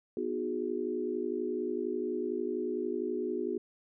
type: chord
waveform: sine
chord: G# minor seventh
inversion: first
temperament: equal with one note detuned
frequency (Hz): 246.9 / 311.1 / 364.1 / 415.3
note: B3 / D#4 / F#4 / G#4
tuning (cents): 0 / 0 / -28 / 0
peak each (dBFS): -38 / -39 / -34 / -36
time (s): 0.17-3.58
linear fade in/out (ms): 2
effects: none